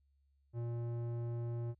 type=tone with low-pass filter; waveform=square; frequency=118.1 Hz; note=A#2; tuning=23 cents sharp; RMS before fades=-39 dBFS; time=0.53-1.75 s; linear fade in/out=50 ms; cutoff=600 Hz; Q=0.6; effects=added 69 Hz sine -70 dBFS peak until 1.79 s